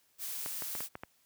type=noise; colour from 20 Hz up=blue; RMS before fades=-39 dBFS; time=0.18-0.89 s; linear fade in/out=50 ms
type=clicks; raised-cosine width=0.5 ms; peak=-25 dBFS; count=6; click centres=0.461 / 0.622 / 0.752 / 0.806 / 0.954 / 1.035 s
effects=white hiss -70 dBFS RMS until 1.25 s + high-pass 60 Hz 12 dB/octave